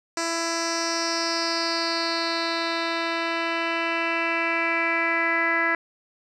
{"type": "tone with low-pass filter sweep", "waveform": "10% pulse", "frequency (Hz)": 332.8, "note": "E4", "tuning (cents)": 17, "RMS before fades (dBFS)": -25, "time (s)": [0.17, 5.75], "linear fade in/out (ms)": 2, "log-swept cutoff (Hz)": [6800, 1900], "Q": 4.8, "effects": []}